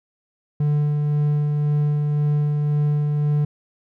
triangle tone with tremolo, 147.8 Hz, D3, 11 cents sharp, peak -14 dBFS, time 0.6-3.45 s, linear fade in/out 5 ms, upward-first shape sine, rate 1.9 Hz, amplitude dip 25%, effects none

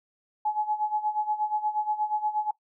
sine tone with tremolo, 849 Hz, G#5, 38 cents sharp, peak -22 dBFS, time 0.45-2.51 s, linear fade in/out 5 ms, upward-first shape sine, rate 8.4 Hz, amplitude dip 80%, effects noise-tail reverb RT60 0.1 s tail -19 dB re dry

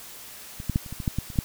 clicks, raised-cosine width 5 ms, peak -23 / -13 / -9 / -28 / -22 / -20 / -11 / -13 / -26 / -28 / -8 dBFS, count 11, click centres 0.601 / 0.697 / 0.759 / 0.862 / 0.926 / 1.002 / 1.078 / 1.186 / 1.302 / 1.358 / 1.388 s, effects white hiss -43 dBFS RMS until 1.44 s

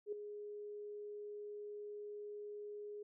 sine tone with ADSR envelope, 415.3 Hz, G#4, in tune, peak -36 dBFS, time 0.06-3.03 s, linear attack 64 ms, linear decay 4 ms, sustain -9 dB, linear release 6 ms, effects none

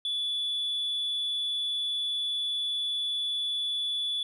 sine tone, 3445 Hz, A7, 37 cents flat, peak -26 dBFS, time 0.05-4.23 s, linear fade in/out 2 ms, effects tanh soft clip ceiling -25 dBFS

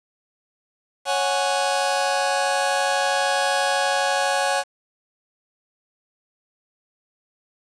sawtooth chord, C# suspended fourth, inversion none, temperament just, 554.4 / 739.2 / 831.5 Hz, C#5 / F#5 / G#5, 0 / -2 / +2 cents, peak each -20 dBFS, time 1.05-4.64 s, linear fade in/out 50 ms, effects resampled to 22050 Hz + 7-bit

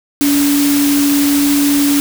sine tone in noise, 285.5 Hz, D4, 49 cents flat, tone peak -10 dBFS, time 0.21-2 s, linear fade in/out 0 ms, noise white, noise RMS -19 dBFS, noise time 0.21-2 s, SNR +6 dB, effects none

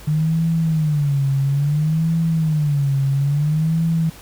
sine tone with vibrato, 150 Hz, D3, 37 cents sharp, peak -15 dBFS, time 0.07-4.1 s, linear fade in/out 10 ms, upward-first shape sine, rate 0.59 Hz, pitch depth 160 cents each way, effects added 50 Hz sine -44 dBFS peak until 4.21 s + pink hiss -42 dBFS RMS until 4.21 s

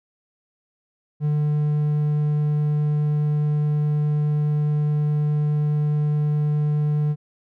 triangle tone, 149.2 Hz, D3, 28 cents sharp, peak -16 dBFS, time 1.2-7.16 s, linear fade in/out 50 ms, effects none

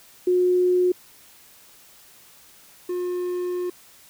sine / triangle tone pair in turn, 361.5 / 358 Hz, F#4 / F4, -40 / +43 cents, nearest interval unison, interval 17 cents, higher first, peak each -16 / -22 dBFS, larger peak first, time 0.27-0.92 / 2.89-3.7 s, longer second, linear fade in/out 5 ms, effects white hiss -51 dBFS RMS until 4.09 s

